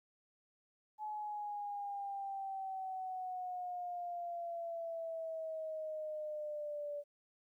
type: exponential sweep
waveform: sine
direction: down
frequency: 856 to 579 Hz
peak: -39 dBFS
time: 0.98-7.04 s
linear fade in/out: 50 ms
effects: 13-bit